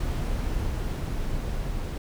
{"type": "noise with level ramp", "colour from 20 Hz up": "brown", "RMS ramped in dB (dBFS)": [-27, -30], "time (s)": [0, 1.98], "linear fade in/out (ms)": 5, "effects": []}